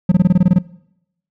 triangle tone bursts, 180.2 Hz, F#3, 45 cents flat, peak -5 dBFS, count 10, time 0.09-0.587 s, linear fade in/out 5 ms, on 29 ms, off 23 ms, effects noise-tail reverb RT60 0.8 s tail -21 dB re dry

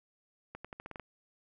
accelerating click train, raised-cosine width 0.5 ms, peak -28 dBFS, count 8, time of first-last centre 0.55-0.997 s, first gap 96 ms, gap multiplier 0.86, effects none

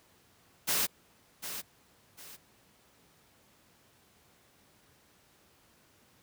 white noise with echo, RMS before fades -29 dBFS, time 0.67-0.87 s, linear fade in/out 20 ms, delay 750 ms, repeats 2, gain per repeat -10 dB, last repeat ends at 2.37 s, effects pink hiss -64 dBFS RMS until 6.22 s + high-pass 80 Hz 12 dB/octave

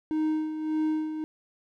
triangle tone with tremolo, 311.1 Hz, D#4, in tune, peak -21 dBFS, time 0.11-1.24 s, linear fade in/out 0 ms, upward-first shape sine, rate 1.7 Hz, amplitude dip 60%, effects none

